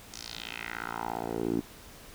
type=tone with band-pass filter sweep; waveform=10% pulse; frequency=57.2 Hz; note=A#1; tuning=32 cents flat; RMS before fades=-35 dBFS; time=0.12-1.61 s; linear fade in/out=10 ms; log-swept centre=6400 to 280 Hz; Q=2.8; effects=pink hiss -50 dBFS RMS until 2.14 s